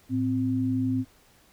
sine tone pair together, 109.19 / 259.7 Hz, A2 / C4, -13 / -13 cents, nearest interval octave + minor third, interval 1500 cents, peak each -29 / -24 dBFS, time 0.09-1.05 s, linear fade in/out 50 ms, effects pink hiss -59 dBFS RMS until 1.52 s

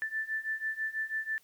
sine beating tone pair, 1760 / 1766.1 Hz, A6 / A6, 0 / +6 cents, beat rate 6.1 Hz, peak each -36 / -34 dBFS, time 0.02-1.38 s, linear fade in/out 0 ms, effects white hiss -65 dBFS RMS until 1.43 s

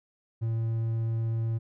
triangle tone, 113.5 Hz, A#2, 46 cents flat, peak -24 dBFS, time 0.41-1.59 s, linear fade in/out 20 ms, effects none

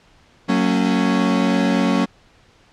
40% pulse chord, F# major, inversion none, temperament equal with one note detuned, 185 / 228.4 / 277.2 Hz, F#3 / A#3 / C#4, 0 / -35 / 0 cents, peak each -19 dBFS, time 0.48-2.06 s, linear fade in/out 20 ms, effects pink hiss -53 dBFS RMS until 2.72 s + low-pass 5000 Hz 12 dB/octave

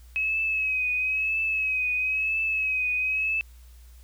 sine tone with vibrato, 2556 Hz, D#7, 46 cents sharp, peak -23 dBFS, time 0.16-3.41 s, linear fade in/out 0 ms, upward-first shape triangle, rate 1 Hz, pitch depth 55 cents each way, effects added 60 Hz sine -46 dBFS peak until 4.03 s + white hiss -60 dBFS RMS until 4.03 s

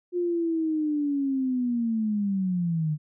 sine linear sweep, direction down, 357.6 to 148.3 Hz, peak -23 dBFS, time 0.12-2.98 s, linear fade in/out 50 ms, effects none

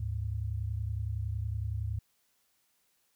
sine tone pair together, 74.32 / 105.1 Hz, D2 / G#2, +21 / +21 cents, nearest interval tritone, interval 600 cents, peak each -35 / -33 dBFS, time 0-1.99 s, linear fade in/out 5 ms, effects white hiss -73 dBFS RMS until 3.15 s

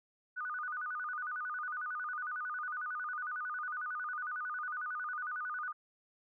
sine tone with vibrato, 1345 Hz, E6, 34 cents sharp, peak -36 dBFS, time 0.36-5.73 s, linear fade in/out 20 ms, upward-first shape square, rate 11 Hz, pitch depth 170 cents each way, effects none

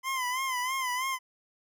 25% pulse tone with vibrato, 1027 Hz, C6, 33 cents flat, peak -25 dBFS, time 0.03-1.19 s, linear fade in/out 50 ms, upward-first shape sine, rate 3.1 Hz, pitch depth 77 cents each way, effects none

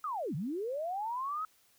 sine linear two-way sweep, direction down then up, 1300 to 130 to 1300 Hz, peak -33 dBFS, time 0.04-1.45 s, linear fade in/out 2 ms, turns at 0.35 s, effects white hiss -67 dBFS RMS until 1.78 s

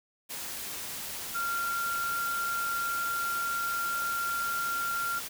sine tone in noise, 1384 Hz, F6, 16 cents flat, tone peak -29 dBFS, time 1.34-5.2 s, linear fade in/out 20 ms, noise white, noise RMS -38 dBFS, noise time 0.29-5.29 s, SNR +6 dB, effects none

